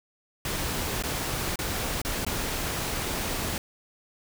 pink noise with dropouts, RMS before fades -30 dBFS, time 0.45-3.58 s, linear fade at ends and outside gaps 2 ms, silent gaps 1.025-1.036 / 1.558-1.589 / 2.017-2.049 / 2.249-2.265 s, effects none

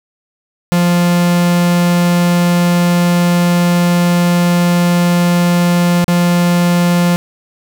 45% pulse tone with dropouts, 174.61 Hz, F3, in tune, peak -9 dBFS, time 0.72-7.16 s, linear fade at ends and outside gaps 0 ms, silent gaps 6.043-6.081 s, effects none

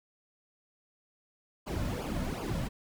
brown noise with flanger, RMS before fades -34 dBFS, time 1.66-2.69 s, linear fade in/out 20 ms, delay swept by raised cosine 0.51 to 2.61 ms, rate 2.7 Hz, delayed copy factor -0.8, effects none

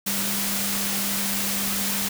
sine tone in noise, 199.1 Hz, G3, 27 cents sharp, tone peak -31 dBFS, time 0.06-2.09 s, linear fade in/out 10 ms, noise white, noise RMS -26 dBFS, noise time 0.06-2.09 s, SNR -8 dB, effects none

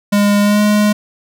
square tone with pitch glide, 204.4 to 209.1 Hz, G#3 to G#3, -27 to +12 cents, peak -10 dBFS, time 0.12-0.93 s, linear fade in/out 10 ms, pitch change +39 cents, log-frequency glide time 0.41-0.61 s, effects none

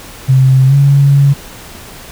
sine tone with pitch glide, 131.6 to 140.23 Hz, C3 to C#3, +10 to +20 cents, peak -4 dBFS, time 0.28-1.34 s, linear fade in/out 20 ms, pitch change +110 cents, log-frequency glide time 0.67-0.74 s, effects pink hiss -32 dBFS RMS until 2.11 s

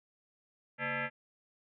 sine tone with frequency modulation, 138.59 Hz, C#3, in tune, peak -32 dBFS, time 0.78-1.1 s, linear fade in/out 50 ms, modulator 370 Hz, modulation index 6.2, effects none

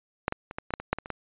clicks, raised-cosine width 0.5 ms, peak -9 / -14 / -23 / -17 / -21 / -9 / -22 / -8 / -19 / -24 / -15 dBFS, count 11, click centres 0.281 / 0.324 / 0.511 / 0.585 / 0.706 / 0.738 / 0.8 / 0.93 / 0.986 / 1.059 / 1.103 s, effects resampled to 8000 Hz

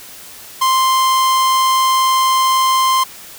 45% pulse tone, 1046.5 Hz, C6, in tune, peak -11 dBFS, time 0.61-3.04 s, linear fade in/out 10 ms, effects white hiss -36 dBFS RMS until 3.38 s

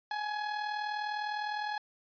30% pulse tone with amplitude modulation, 840 Hz, G#5, 19 cents sharp, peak -28 dBFS, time 0.11-1.78 s, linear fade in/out 2 ms, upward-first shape sine, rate 39.9 Hz, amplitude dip 50%, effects resampled to 11025 Hz

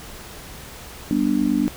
sine chord, G major, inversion none, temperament just, 196 / 245 / 294 Hz, G3 / B3 / D4, 0 / -14 / +2 cents, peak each -24 / -21 / -20 dBFS, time 1.11-1.68 s, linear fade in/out 0 ms, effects added 60 Hz sine -46 dBFS peak until 1.76 s + pink hiss -39 dBFS RMS until 1.76 s

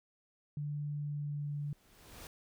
sine tone with pitch glide, 146.83 to 145.56 Hz, D3 to D3, 0 to -15 cents, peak -35 dBFS, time 0.57-1.73 s, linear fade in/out 2 ms, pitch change -15 cents, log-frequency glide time 0.91-1.52 s
pink noise with exponential growth, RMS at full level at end -47 dBFS, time 1.39-2.27 s, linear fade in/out 1 ms, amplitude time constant 190 ms
effects none

